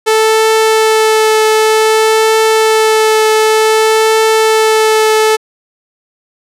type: tone with vibrato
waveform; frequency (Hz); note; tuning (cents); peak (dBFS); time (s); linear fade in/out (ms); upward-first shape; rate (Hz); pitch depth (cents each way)
sawtooth; 438.3; A4; -7; -3; 0.06-5.37; 20; triangle; 0.54; 13
effects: low-pass 12000 Hz 12 dB/octave